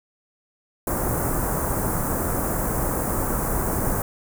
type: band-stop noise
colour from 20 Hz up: pink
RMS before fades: -24 dBFS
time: 0.87-4.02 s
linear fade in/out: 2 ms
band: 1400 to 8500 Hz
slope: 24 dB/octave
effects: none